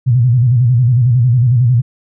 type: tone with vibrato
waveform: sine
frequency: 122.3 Hz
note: B2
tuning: 16 cents flat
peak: -7 dBFS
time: 0.06-1.82 s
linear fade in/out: 20 ms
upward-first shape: square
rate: 11 Hz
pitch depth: 96 cents each way
effects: none